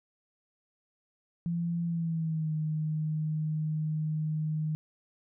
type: tone with pitch glide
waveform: sine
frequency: 170 to 154.99 Hz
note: F3 to D#3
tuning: -46 to -6 cents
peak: -28 dBFS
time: 1.46-4.75 s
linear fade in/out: 0 ms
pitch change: -160 cents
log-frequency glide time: 1.85-2.53 s
effects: none